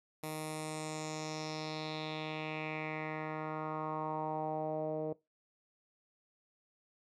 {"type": "tone with low-pass filter sweep", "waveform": "10% pulse", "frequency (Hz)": 155.56, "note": "D#3", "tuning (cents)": 0, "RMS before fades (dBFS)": -39, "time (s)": [0.23, 5.13], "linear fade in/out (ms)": 5, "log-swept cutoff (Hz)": [12000, 520], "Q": 3.3, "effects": ["noise-tail reverb RT60 0.2 s tail -20 dB re dry"]}